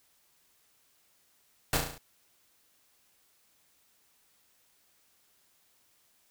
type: noise with echo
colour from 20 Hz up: pink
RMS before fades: -26 dBFS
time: 1.73-1.77 s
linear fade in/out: 2 ms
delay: 35 ms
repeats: 6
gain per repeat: -4 dB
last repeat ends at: 1.98 s
effects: white hiss -68 dBFS RMS until 6.3 s